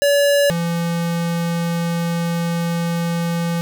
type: tone pair in turn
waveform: square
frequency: 570 / 169.46 Hz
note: C#5 / E3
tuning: +48 / +48 cents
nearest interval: octave + major sixth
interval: 2100 cents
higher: first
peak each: -13 / -19 dBFS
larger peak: first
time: 0.02-0.5 / 0.5-3.61 s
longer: second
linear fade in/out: 0 ms
effects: none